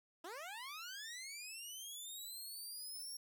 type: linear sweep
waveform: 15% pulse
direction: up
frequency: 311.1 to 5588 Hz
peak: -40 dBFS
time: 0.24-3.17 s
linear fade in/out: 5 ms
effects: none